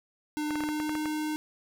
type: tone with pitch glide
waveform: square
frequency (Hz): 301.3 to 306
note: D4 to D#4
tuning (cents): +44 to -29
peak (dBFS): -30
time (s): 0.37-1.36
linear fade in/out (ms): 0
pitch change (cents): +27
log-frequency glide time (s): 0.58-0.97
type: clicks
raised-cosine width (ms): 0.5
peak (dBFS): -21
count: 9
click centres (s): 0.507 / 0.556 / 0.606 / 0.637 / 0.689 / 0.801 / 0.894 / 0.953 / 1.057
effects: 9-bit